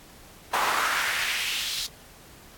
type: noise with high-pass filter sweep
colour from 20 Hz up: brown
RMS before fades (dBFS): -27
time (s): 0.53-1.87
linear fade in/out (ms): 10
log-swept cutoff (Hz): 900 to 4300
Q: 2.2
effects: pink hiss -50 dBFS RMS until 2.57 s + AAC 64 kbps